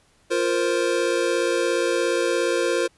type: chord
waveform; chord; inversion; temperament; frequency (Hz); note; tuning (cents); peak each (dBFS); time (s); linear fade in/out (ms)
square; F suspended fourth; none; equal; 349.2 / 466.2 / 523.3; F4 / Bb4 / C5; 0 / 0 / 0; -25; 0.3-2.88; 20
effects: pink hiss -60 dBFS RMS until 2.97 s + resampled to 24000 Hz